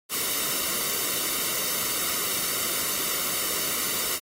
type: noise with comb filter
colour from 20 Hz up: white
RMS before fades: -27 dBFS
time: 0.09-4.2 s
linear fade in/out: 50 ms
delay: 1.2 ms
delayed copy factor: -0.65
effects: AAC 48 kbps